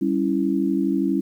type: chord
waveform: sine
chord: C# diminished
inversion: second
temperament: equal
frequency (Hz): 196 / 277.2 / 329.6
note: G3 / C#4 / E4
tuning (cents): 0 / 0 / 0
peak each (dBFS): -24 / -22 / -23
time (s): 0.01-1.21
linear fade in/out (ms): 10
effects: 9-bit